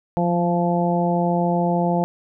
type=harmonic tone with a mistuned harmonic; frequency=173.3 Hz; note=F3; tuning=13 cents flat; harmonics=1 / 2 / 3 / 4 / 5; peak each=-20 / -26 / -25 / -24 / -26 dBFS; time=0.17-2.04 s; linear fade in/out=0 ms; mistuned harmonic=1; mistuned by=+17 cents; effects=none